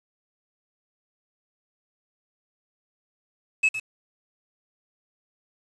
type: tone with echo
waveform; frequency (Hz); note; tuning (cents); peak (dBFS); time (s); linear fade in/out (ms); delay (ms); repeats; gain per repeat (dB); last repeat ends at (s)
triangle; 2587; E7; -33; -15; 3.63-3.69; 10; 110; 1; -11; 3.8
effects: resampled to 22050 Hz + 7-bit